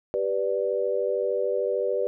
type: chord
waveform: sine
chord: G major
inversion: none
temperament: equal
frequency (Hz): 392 / 493.9 / 587.3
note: G4 / B4 / D5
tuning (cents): 0 / 0 / 0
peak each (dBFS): -28 / -26 / -28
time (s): 0.14-2.07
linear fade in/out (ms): 0
effects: none